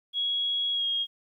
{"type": "tone with pitch glide", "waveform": "sine", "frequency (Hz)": [3325, 3262], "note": ["G#7", "G#7"], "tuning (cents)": [1, -32], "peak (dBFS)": -25, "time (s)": [0.13, 1.07], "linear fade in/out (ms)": 50, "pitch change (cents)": -33, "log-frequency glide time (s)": [0.72, 0.85], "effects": ["11-bit"]}